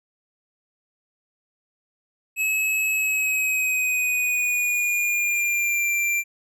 square tone with pitch glide, 2577 to 2363 Hz, E7 to D7, -40 to +10 cents, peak -21 dBFS, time 2.36-6.24 s, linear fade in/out 50 ms, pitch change -150 cents, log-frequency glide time 2.93-5.92 s, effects none

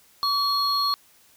triangle tone pair together, 1137 / 4308 Hz, C#6 / C8, +44 / +50 cents, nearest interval octave + major seventh, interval 2306 cents, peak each -22 dBFS, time 0.23-0.94 s, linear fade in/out 0 ms, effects white hiss -57 dBFS RMS until 1.36 s

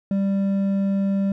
sine tone with hard clipping, 196.5 Hz, G3, 4 cents sharp, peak -20 dBFS, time 0.11-1.32 s, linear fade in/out 2 ms, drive 5 dB, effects none

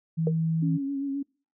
sine tone, 162.2 Hz, E3, 28 cents flat, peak -23 dBFS, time 0.17-0.78 s, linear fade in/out 20 ms
sine tone with exponential decay, 466.2 Hz, A#4, in tune, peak -20 dBFS, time 0.27-0.35 s, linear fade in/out 2 ms, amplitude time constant 16 ms
sine tone with vibrato, 277.2 Hz, C#4, in tune, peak -27 dBFS, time 0.62-1.23 s, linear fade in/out 10 ms, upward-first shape sine, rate 7.6 Hz, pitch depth 32 cents each way
effects noise-tail reverb RT60 0.4 s tail -26 dB re dry

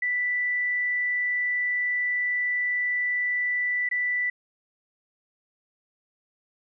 sine tone with dropouts, 1975.5 Hz, B6, in tune, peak -23 dBFS, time 0.02-4.3 s, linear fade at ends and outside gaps 5 ms, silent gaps 3.89-3.912 s, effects none

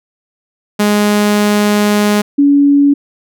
sawtooth / sine tone pair in turn, 207.7 / 283.9 Hz, G#3 / C#4, 0 / +41 cents, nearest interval perfect fourth, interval 541 cents, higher second, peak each -5 dBFS, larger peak neither, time 0.79-2.22 / 2.38-2.94 s, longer first, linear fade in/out 10 ms, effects none

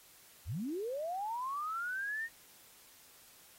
sine linear sweep, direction up, 55 to 1864.7 Hz, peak -35 dBFS, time 0.45-2.29 s, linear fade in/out 50 ms, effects white hiss -60 dBFS RMS until 3.58 s + AAC 48 kbps

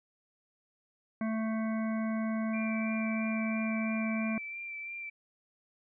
harmonic tone, 221.1 Hz, A3, 9 cents sharp, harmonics 1 / 3 / 5 / 7 / 9 / 10, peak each -30 / -40 / -44 / -47 / -49 / -50 dBFS, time 1.21-4.38 s, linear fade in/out 2 ms
sine tone with vibrato, 2349 Hz, D7, in tune, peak -38 dBFS, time 2.53-5.1 s, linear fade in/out 10 ms, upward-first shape sine, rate 3 Hz, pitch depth 22 cents each way
effects none

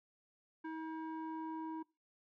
square tone with low-pass filter sweep, 319.5 Hz, D#4, 46 cents sharp, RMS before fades -43 dBFS, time 0.64-1.83 s, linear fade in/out 10 ms, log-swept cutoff 1400 to 850 Hz, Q 2.5, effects noise-tail reverb RT60 0.3 s tail -24 dB re dry

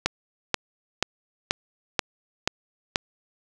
click train, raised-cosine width 0.2 ms, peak -3 dBFS, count 7, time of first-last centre 0.06-2.959 s, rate 2.07 Hz, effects none

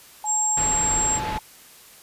sine tone with pitch glide, 853 to 861.9 Hz, G#5 to A5, +46 to -36 cents, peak -27 dBFS, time 0.24-1.39 s, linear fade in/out 2 ms, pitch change +18 cents, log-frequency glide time 0.59-0.88 s
sine tone, 7530 Hz, A#8, 16 cents sharp, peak -20 dBFS, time 0.25-1.2 s, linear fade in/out 50 ms
pink low-pass noise, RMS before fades -30 dBFS, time 0.57-1.38 s, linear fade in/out 2 ms, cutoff 3600 Hz, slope 12 dB/octave
effects white hiss -48 dBFS RMS until 2.02 s + resampled to 32000 Hz

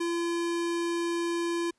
square tone, 340.8 Hz, F4, 42 cents flat, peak -28 dBFS, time 0-1.71 s, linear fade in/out 10 ms, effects pink hiss -73 dBFS RMS until 1.78 s + resampled to 24000 Hz

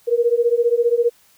sine beating tone pair, 466.2 / 481.2 Hz, A#4 / B4, 0 / -45 cents, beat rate 15 Hz, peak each -17 dBFS, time 0.07-1.1 s, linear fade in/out 20 ms, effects white hiss -55 dBFS RMS until 1.37 s

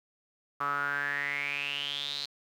sawtooth tone with band-pass filter sweep, 142.9 Hz, D3, 47 cents flat, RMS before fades -33 dBFS, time 0.6-2.26 s, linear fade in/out 10 ms, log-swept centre 1200 to 4200 Hz, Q 9.6, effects 10-bit

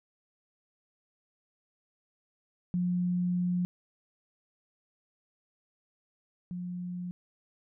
sine tone pair in turn, 178.3 / 178.3 Hz, F3 / F3, +36 / +36 cents, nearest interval unison, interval 0 cents, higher neither, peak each -26 / -34 dBFS, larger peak first, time 2.74-3.65 / 6.51-7.11 s, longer first, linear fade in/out 0 ms, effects none

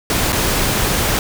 pink noise with dropouts, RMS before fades -17 dBFS, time 0.1-1.19 s, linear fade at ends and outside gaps 1 ms, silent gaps 0.322-0.328 s, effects none

